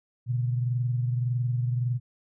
sine tone pair together, 121.17 / 142.9 Hz, B2 / D3, -33 / -47 cents, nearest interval minor third, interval 286 cents, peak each -24 / -34 dBFS, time 0.26-2 s, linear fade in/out 50 ms, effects none

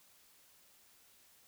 silence, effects white hiss -65 dBFS RMS until 1.47 s

